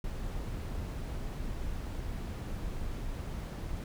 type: noise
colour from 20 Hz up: brown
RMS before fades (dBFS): -37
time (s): 0.04-3.84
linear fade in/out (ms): 2
effects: none